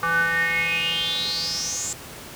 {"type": "tone with band-pass filter sweep", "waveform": "square", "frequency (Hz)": 166.8, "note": "E3", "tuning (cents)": 21, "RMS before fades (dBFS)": -24, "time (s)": [0.03, 1.93], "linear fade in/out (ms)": 0, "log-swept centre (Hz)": [1300, 7500], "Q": 9, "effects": ["pink hiss -39 dBFS RMS until 2.35 s", "high-pass 60 Hz 12 dB/octave"]}